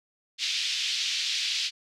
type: band-pass noise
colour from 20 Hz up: pink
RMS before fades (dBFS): -29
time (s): 0.38-1.71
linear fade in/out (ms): 50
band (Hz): 2800 to 5200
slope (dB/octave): 24
effects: none